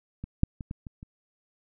clicks, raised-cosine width 5 ms, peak -23 / -8 / -24 / -22 / -27 / -30 dBFS, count 6, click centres 0.24 / 0.434 / 0.608 / 0.711 / 0.868 / 1.029 s, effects none

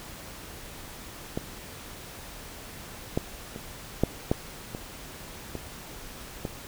clicks, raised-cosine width 2 ms, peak -15 / -11 / -24 / -7 / -9 / -21 / -20 / -17 dBFS, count 8, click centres 1.375 / 3.175 / 3.561 / 4.036 / 4.315 / 4.749 / 5.553 / 6.452 s, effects pink hiss -43 dBFS RMS until 6.67 s

